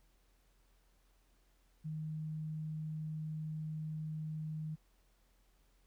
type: tone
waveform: sine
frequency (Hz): 155.56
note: D#3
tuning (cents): 0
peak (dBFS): -38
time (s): 1.84-4.76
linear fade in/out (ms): 20
effects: added 43 Hz sine -68 dBFS peak until 5.86 s + pink hiss -75 dBFS RMS until 5.86 s